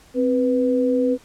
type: tone pair together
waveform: sine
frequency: 261.2 / 493.9 Hz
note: C4 / B4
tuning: -3 / 0 cents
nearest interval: major seventh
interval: 1103 cents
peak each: -19 / -19 dBFS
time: 0.14-1.18 s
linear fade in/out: 50 ms
effects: pink hiss -51 dBFS RMS until 1.24 s + low-pass 11000 Hz 12 dB/octave